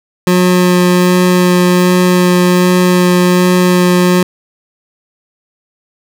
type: tone with vibrato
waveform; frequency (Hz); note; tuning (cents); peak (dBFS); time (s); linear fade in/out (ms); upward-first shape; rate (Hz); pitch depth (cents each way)
25% pulse; 180; F#3; -47; -3; 0.27-4.23; 2; sine; 1.3; 9
effects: none